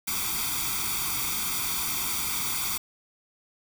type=noise with comb filter; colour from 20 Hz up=white; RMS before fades=-29 dBFS; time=0.07-2.78 s; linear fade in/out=10 ms; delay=0.86 ms; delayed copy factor=+0.9; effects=none